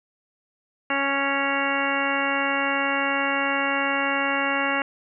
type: harmonic tone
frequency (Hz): 277.2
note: C#4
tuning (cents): 0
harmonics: 1 / 2 / 3 / 4 / 5 / 6 / 7 / 8 / 10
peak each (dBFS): -30 / -30 / -30 / -30 / -30 / -30 / -30 / -30 / -30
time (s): 0.9-4.82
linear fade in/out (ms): 2
effects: none